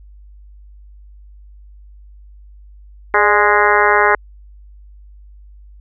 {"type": "harmonic tone with a mistuned harmonic", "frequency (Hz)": 207.7, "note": "G#3", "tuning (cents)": 0, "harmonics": [2, 3, 4, 5, 6, 7, 8, 9, 10], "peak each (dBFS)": [-17, -21, -17, -17, -19, -18, -19, -19, -23], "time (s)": [3.14, 4.15], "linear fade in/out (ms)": 2, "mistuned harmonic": 3, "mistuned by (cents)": -65, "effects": ["added 50 Hz sine -38 dBFS peak until 5.8 s"]}